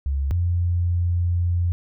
sine tone pair in turn, 69.3 / 87.31 Hz, C#2 / F2, 0 / 0 cents, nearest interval major third, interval 400 cents, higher second, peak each -20 / -18 dBFS, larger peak second, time 0.06-0.31 / 0.31-1.72 s, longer second, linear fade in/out 0 ms, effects none

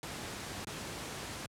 pink noise with dropouts, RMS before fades -41 dBFS, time 0.03-1.46 s, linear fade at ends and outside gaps 1 ms, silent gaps 0.647-0.67 s, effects high-pass 80 Hz 12 dB/octave + low-pass 10000 Hz 12 dB/octave

